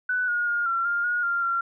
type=tone with pitch steps; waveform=sine; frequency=1493 / 1436 / 1420 / 1363 / 1403 / 1441 / 1392 / 1374 Hz; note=F#6 / F6 / F6 / F6 / F6 / F#6 / F6 / F6; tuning=+15 / +48 / +28 / -43 / +8 / -46 / -6 / -29 cents; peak=-22 dBFS; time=0.09-1.61 s; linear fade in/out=5 ms; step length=190 ms; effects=none